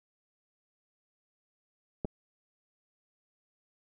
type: clicks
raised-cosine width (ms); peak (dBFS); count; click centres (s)
2; -19 / -26; 2; 2.048 / 2.053
effects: none